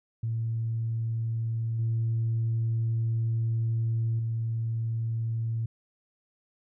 sine tone with level steps, 113.9 Hz, A#2, 40 cents flat, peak -26 / -23 / -26 dBFS, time 0.23-5.66 s, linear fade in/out 5 ms, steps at 1.79 / 4.19 s, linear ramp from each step 2 ms, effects tanh soft clip ceiling -21 dBFS

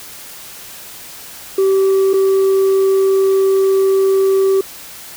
sine tone with dropouts, 386.2 Hz, G4, 26 cents flat, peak -7 dBFS, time 1.58-4.61 s, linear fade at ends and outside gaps 5 ms, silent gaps 2.133-2.138 s, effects tanh soft clip ceiling -9 dBFS + white hiss -34 dBFS RMS until 5.16 s

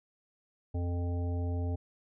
harmonic tone, 87.3 Hz, F2, in tune, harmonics 1 / 3 / 5 / 7 / 9, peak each -30 / -40 / -44 / -47 / -49 dBFS, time 0.74-1.76 s, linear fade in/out 10 ms, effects none

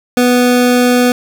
25% pulse tone, 246.8 Hz, B3, 1 cent flat, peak -4 dBFS, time 0.17-1.12 s, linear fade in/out 2 ms, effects none

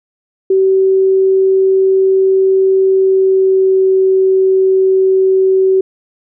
sine tone with pitch glide, 382.4 to 380 Hz, G4 to F#4, -43 to +46 cents, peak -7 dBFS, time 0.5-5.81 s, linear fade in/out 5 ms, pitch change -11 cents, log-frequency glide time 2.86-3.86 s, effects none

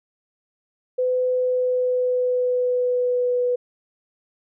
sine tone with pitch glide, 505 to 492.9 Hz, B4 to B4, +39 to -3 cents, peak -18 dBFS, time 0.98-3.56 s, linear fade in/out 10 ms, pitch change -42 cents, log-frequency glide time 1.29-3.44 s, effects none

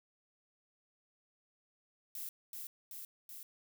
violet noise with echo, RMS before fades -43 dBFS, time 2.15-2.29 s, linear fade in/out 2 ms, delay 380 ms, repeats 3, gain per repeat -2 dB, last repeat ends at 3.43 s, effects none

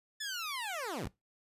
15% pulse linear sweep, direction down, 1760 to 31.87 Hz, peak -30 dBFS, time 0.2-1.08 s, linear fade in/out 10 ms, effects noise-tail reverb RT60 0.2 s tail -21 dB re dry + resampled to 32000 Hz

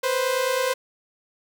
sawtooth tone pair together, 494.6 / 524 Hz, B4 / C5, +3 / +2 cents, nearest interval minor second, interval 99 cents, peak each -22 / -19 dBFS, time 0.03-0.74 s, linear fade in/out 10 ms, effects none

